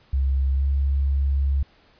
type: tone with pitch glide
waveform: sine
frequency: 67.3 to 68.95 Hz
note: C2 to C#2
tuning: +49 to -9 cents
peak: -18 dBFS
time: 0.13-1.63 s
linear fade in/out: 5 ms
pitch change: +42 cents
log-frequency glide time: 0.56-0.62 s
effects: pink hiss -57 dBFS RMS until 1.99 s + resampled to 11025 Hz